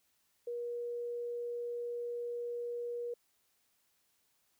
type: tone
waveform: sine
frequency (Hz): 478.1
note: A#4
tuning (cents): +44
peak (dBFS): -36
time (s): 0.47-3.14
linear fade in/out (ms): 5
effects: white hiss -75 dBFS RMS until 4.59 s